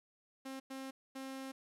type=tone bursts at uneven times; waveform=sawtooth; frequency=266.6 Hz; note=C4; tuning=33 cents sharp; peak=-39 dBFS; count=3; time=0.45-0.6 / 0.7-0.91 / 1.15-1.52 s; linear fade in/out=10 ms; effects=resampled to 32000 Hz + 11-bit